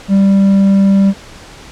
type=tone with hard clipping; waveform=sine; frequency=196 Hz; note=G3; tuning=in tune; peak=-7 dBFS; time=0.08-1.14 s; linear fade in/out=50 ms; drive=3 dB; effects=pink hiss -35 dBFS RMS until 1.71 s + low-pass 7000 Hz 12 dB/octave